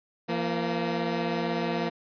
15% pulse tone pair together, 170.79 / 233.1 Hz, F3 / A#3, -38 / 0 cents, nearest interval perfect fourth, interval 538 cents, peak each -23 dBFS, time 0.28-1.9 s, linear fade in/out 20 ms, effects resampled to 11025 Hz

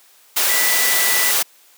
sine tone in noise, 1975.5 Hz, B6, in tune, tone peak -21 dBFS, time 0.49-1.32 s, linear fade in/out 10 ms, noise white, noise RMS -17 dBFS, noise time 0.36-1.43 s, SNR -7 dB, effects white hiss -51 dBFS RMS until 1.77 s + high-pass 400 Hz 12 dB/octave

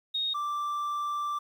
sine / triangle tone pair in turn, 3729 / 1174.6 Hz, A#7 / D6, 0 / 0 cents, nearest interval octave + minor sixth, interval 2000 cents, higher first, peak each -27 dBFS, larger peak neither, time 0.14-0.34 / 0.34-1.39 s, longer second, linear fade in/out 10 ms, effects 10-bit

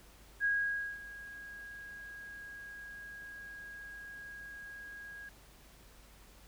sine tone with ADSR envelope, 1643 Hz, G#6, 19 cents flat, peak -27 dBFS, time 0.4-5.29 s, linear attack 44 ms, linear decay 540 ms, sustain -18 dB, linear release 3 ms, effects added 50 Hz sine -60 dBFS peak until 6.47 s + pink hiss -60 dBFS RMS until 6.47 s

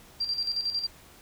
sine tone with tremolo, 4729 Hz, D8, 11 cents sharp, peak -25 dBFS, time 0.2-0.87 s, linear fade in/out 10 ms, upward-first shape square, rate 11 Hz, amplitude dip 60%, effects pink hiss -53 dBFS RMS until 1.21 s

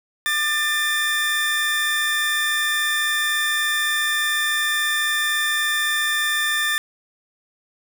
30% pulse tone pair together, 1202.5 / 1782 Hz, D6 / A6, +41 / +22 cents, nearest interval perfect fifth, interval 681 cents, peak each -26 / -17 dBFS, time 0.26-6.78 s, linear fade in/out 0 ms, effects none

